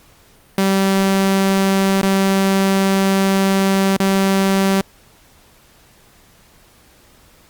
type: tone with dropouts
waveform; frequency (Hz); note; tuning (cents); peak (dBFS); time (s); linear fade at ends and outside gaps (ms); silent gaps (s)
sawtooth; 193.8; G3; -20; -9; 0.58-4.81; 2; 2.014-2.03 / 3.967-4
effects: pink hiss -50 dBFS RMS until 7.49 s + Opus 48 kbps